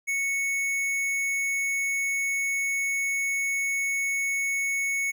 sine tone with tanh clipping, 2212 Hz, C#7, 4 cents flat, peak -26 dBFS, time 0.07-5.12 s, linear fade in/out 20 ms, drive 18 dB, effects none

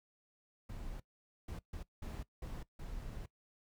brown noise bursts at uneven times, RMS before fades -44 dBFS, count 6, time 0.69-1 / 1.48-1.59 / 1.73-1.83 / 2.02-2.23 / 2.42-2.63 / 2.79-3.26 s, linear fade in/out 5 ms, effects noise-tail reverb RT60 0.1 s tail -19 dB re dry

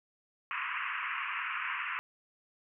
pink band-pass noise, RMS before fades -36 dBFS, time 0.51-1.99 s, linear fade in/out 0 ms, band 1000 to 2800 Hz, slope 96 dB/octave, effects none

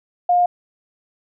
sine tone, 710 Hz, F5, 28 cents sharp, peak -12 dBFS, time 0.29-0.46 s, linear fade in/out 5 ms, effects none

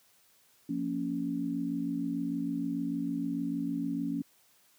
sine chord, Bb minor, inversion second, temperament just, 174.81 / 233.1 / 279.7 Hz, F3 / Bb3 / Db4, +2 / 0 / +16 cents, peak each -37 / -36 / -32 dBFS, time 0.69-4.22 s, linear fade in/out 5 ms, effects white hiss -65 dBFS RMS until 4.78 s + high-pass 80 Hz 12 dB/octave

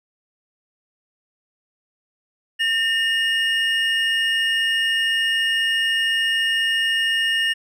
triangle tone pair together, 1814 / 2859 Hz, A#6 / F7, -48 / +40 cents, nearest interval minor sixth, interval 788 cents, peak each -19 dBFS, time 2.59-7.54 s, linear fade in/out 20 ms, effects none

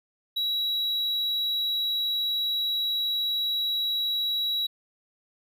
triangle tone, 3887 Hz, B7, 28 cents flat, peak -23 dBFS, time 0.36-4.67 s, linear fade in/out 10 ms, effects none

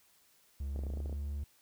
triangle tone with pitch glide, 69.3 to 71.66 Hz, C#2 to D2, 0 to -42 cents, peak -33 dBFS, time 0.6-1.44 s, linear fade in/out 5 ms, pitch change +58 cents, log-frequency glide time 0.9-1 s
clicks, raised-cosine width 2 ms, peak -32 dBFS, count 11, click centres 0.761 / 0.791 / 0.836 / 0.867 / 0.902 / 0.937 / 0.973 / 1.003 / 1.059 / 1.096 / 1.127 s
effects white hiss -67 dBFS RMS until 1.61 s

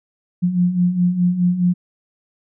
sine beating tone pair, 174.61 / 179.41 Hz, F3 / F3, 0 / +47 cents, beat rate 4.8 Hz, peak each -21 / -15 dBFS, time 0.42-1.74 s, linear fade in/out 20 ms, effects none

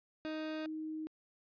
30% pulse / sine tone pair in turn, 311.9 / 313 Hz, D#4 / D#4, +4 / +10 cents, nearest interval unison, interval 6 cents, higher second, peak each -35 / -38 dBFS, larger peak first, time 0.25-0.66 / 0.66-1.07 s, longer neither, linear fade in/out 0 ms, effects resampled to 11025 Hz

